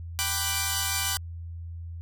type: chord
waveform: 5% pulse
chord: G major seventh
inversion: none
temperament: equal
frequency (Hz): 784 / 987.8 / 1174.7 / 1480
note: G5 / B5 / D6 / F#6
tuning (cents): 0 / 0 / 0 / 0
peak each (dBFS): -20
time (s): 0.19-1.17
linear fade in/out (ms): 0
effects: added 84 Hz sine -35 dBFS peak until 2.01 s